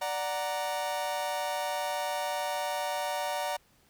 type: chord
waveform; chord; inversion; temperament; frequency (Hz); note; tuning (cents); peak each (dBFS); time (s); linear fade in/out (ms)
40% pulse; D augmented; none; equal; 587.3 / 740 / 932.3; D5 / F#5 / A#5; 0 / 0 / 0; -34; 0.01-3.57; 10
effects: pink hiss -65 dBFS RMS until 3.89 s